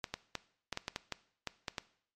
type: clicks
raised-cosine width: 0.2 ms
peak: -18 dBFS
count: 11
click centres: 0.042 / 0.14 / 0.353 / 0.727 / 0.774 / 0.881 / 0.961 / 1.123 / 1.473 / 1.682 / 1.782 s
effects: noise-tail reverb RT60 0.6 s tail -18 dB re dry + MP3 64 kbps